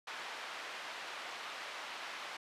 pink band-pass noise, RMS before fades -45 dBFS, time 0.07-2.37 s, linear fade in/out 5 ms, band 870 to 3500 Hz, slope 12 dB/octave, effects resampled to 32000 Hz

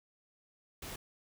pink noise, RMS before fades -44 dBFS, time 0.82-0.96 s, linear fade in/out 5 ms, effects none

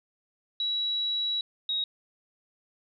sine tone pair in turn, 3900 / 3791 Hz, B7 / A#7, -23 / +28 cents, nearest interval unison, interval 49 cents, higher first, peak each -26 dBFS, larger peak neither, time 0.6-1.41 / 1.69-1.84 s, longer first, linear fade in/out 2 ms, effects none

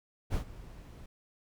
brown noise with ADSR envelope, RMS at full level -30 dBFS, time 0.3-1.06 s, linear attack 40 ms, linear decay 100 ms, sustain -18 dB, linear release 4 ms, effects none

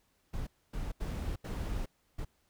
brown noise bursts at uneven times, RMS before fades -36 dBFS, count 5, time 0.33-0.47 / 0.73-0.92 / 1-1.36 / 1.44-1.86 / 2.18-2.25 s, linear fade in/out 10 ms, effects pink hiss -73 dBFS RMS until 2.49 s

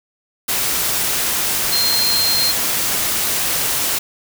sine tone in noise, 4186 Hz, C8, in tune, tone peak -16 dBFS, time 1.72-2.52 s, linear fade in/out 10 ms, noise white, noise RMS -19 dBFS, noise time 0.48-3.99 s, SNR 0 dB, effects none

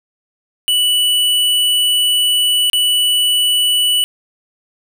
square tone with dropouts, 2960 Hz, F#7, in tune, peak -12 dBFS, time 0.68-4.04 s, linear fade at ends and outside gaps 0 ms, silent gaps 2.699-2.732 s, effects none

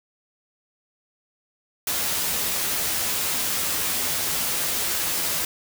white noise with comb filter, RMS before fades -25 dBFS, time 1.87-5.45 s, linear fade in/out 2 ms, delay 12 ms, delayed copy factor +0.55, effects none

